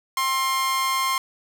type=tone with amplitude modulation; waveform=sawtooth; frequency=1060 Hz; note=C6; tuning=22 cents sharp; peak=-15 dBFS; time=0.17-1.18 s; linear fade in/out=2 ms; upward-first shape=sine; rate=272 Hz; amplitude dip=45%; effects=none